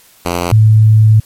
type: tone pair in turn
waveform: 5% pulse / sine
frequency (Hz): 87.31 / 108.86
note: F2 / A2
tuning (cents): 0 / -18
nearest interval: major third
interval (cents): 382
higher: second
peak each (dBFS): -3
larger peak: neither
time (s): 0.25-0.52 / 0.52-1.2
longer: second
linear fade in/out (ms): 5
effects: white hiss -45 dBFS RMS until 1.25 s + MP3 64 kbps